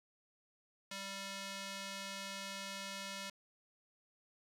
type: tone with band-pass filter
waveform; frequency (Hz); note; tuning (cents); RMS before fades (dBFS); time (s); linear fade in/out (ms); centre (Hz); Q
square; 196; G3; 0; -45; 0.91-3.3; 5; 4200; 0.67
effects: none